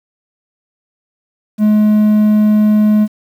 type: tone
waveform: triangle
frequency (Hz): 212.1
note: G#3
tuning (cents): +37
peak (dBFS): -5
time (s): 1.58-3.08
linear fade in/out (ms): 50
effects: 7-bit